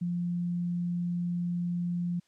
sine tone, 174.61 Hz, F3, in tune, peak -28 dBFS, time 0.01-2.2 s, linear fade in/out 10 ms, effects white hiss -70 dBFS RMS until 2.27 s + low-pass 7000 Hz 12 dB/octave

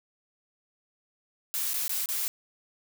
blue noise with dropouts, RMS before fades -30 dBFS, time 1.54-2.28 s, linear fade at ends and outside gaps 0 ms, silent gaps 1.734-1.74 / 1.88-1.894 / 2.058-2.088 s, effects none

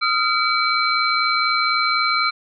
sine tone cluster, 1250 / 1374 / 2289 / 4094 Hz, D#6 / F6 / D7 / C8, +8 / -29 / -45 / -38 cents, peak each -22 dBFS, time 0.01-2.31 s, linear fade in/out 20 ms, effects none

